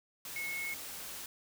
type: tone in noise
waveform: sine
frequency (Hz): 2182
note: C#7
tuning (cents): -28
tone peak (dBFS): -36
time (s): 0.36-0.74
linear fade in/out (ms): 2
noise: white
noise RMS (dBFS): -44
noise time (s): 0.25-1.26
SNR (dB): +5
effects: none